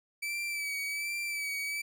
40% pulse tone with vibrato, 2306 Hz, D7, 32 cents flat, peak -32 dBFS, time 0.22-1.82 s, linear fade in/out 10 ms, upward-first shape sine, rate 1.3 Hz, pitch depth 39 cents each way, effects none

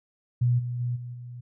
sine tone with level steps, 122 Hz, B2, 21 cents flat, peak -19 / -28 / -25 / -34 / -37 dBFS, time 0.41-1.41 s, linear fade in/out 10 ms, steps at 0.58 / 0.79 / 0.95 / 1.13 s, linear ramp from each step 20 ms, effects none

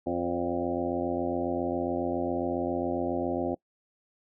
harmonic tone with a mistuned harmonic, 87.31 Hz, F2, in tune, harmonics 1 / 2 / 3 / 4 / 5 / 6 / 7 / 8 / 9, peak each -42 / -41 / -32 / -32 / -43 / -35 / -36 / -37 / -39 dBFS, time 0.06-3.55 s, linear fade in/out 10 ms, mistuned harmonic 7, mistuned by -33 cents, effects noise-tail reverb RT60 0.1 s tail -23 dB re dry

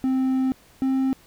triangle tone pair in turn, 261.6 / 264.9 Hz, C4 / C4, 0 / +22 cents, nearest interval unison, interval 22 cents, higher second, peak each -17 / -17 dBFS, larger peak neither, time 0.04-0.52 / 0.82-1.13 s, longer first, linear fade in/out 0 ms, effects pink hiss -54 dBFS RMS until 1.26 s

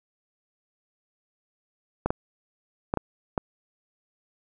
clicks, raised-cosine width 1 ms, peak -10 dBFS, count 5, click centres 2.06 / 2.105 / 2.939 / 2.973 / 3.378 s, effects none

